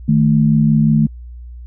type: tone pair together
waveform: sine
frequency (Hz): 154.2 / 219.9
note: D#3 / A3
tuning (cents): -15 / -1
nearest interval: tritone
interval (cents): 614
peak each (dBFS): -12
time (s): 0.08-1.07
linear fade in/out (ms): 10
effects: added 60 Hz sine -30 dBFS peak until 1.66 s